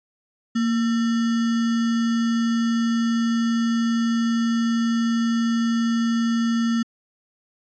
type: tone with sample-and-hold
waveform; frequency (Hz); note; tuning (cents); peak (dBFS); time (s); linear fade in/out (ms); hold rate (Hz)
sine; 231.3; A#3; -13; -18; 0.55-6.83; 10; 1575
effects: resampled to 16000 Hz